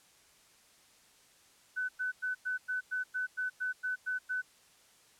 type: tone bursts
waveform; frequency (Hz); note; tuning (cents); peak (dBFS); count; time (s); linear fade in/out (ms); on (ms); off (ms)
sine; 1504; F#6; +28; -31; 12; 1.76-4.42; 20; 130; 100
effects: white hiss -63 dBFS RMS until 5.19 s + low-pass 10000 Hz 12 dB/octave